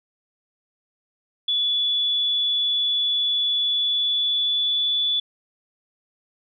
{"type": "tone with pitch glide", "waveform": "sine", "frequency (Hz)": [3433, 3457], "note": ["A7", "A7"], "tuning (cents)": [-43, -31], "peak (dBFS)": -19, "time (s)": [1.48, 5.2], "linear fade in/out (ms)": 5, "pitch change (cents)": 12, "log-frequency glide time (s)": [3.62, 4.92], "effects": []}